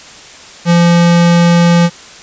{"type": "tone", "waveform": "square", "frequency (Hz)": 171.8, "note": "F3", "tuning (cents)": -28, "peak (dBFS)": -6, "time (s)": [0.65, 1.9], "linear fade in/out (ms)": 50, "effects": ["white hiss -34 dBFS RMS until 2.22 s", "resampled to 16000 Hz"]}